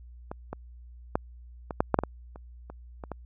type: clicks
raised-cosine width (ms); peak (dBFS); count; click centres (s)
1; -21 / -20 / -10 / -19 / -7 / -7 / -7 / -15 / -30 / -27 / -24 / -20; 12; 0.315 / 0.53 / 1.155 / 1.708 / 1.805 / 1.943 / 1.989 / 2.036 / 2.359 / 2.7 / 3.038 / 3.117
effects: added 60 Hz sine -45 dBFS peak until 3.25 s